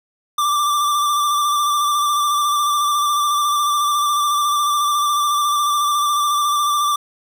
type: tone with vibrato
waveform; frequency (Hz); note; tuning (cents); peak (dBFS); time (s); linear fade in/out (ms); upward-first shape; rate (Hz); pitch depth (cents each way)
square; 1176; D6; +2; -16; 0.38-6.96; 5; square; 14; 23
effects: none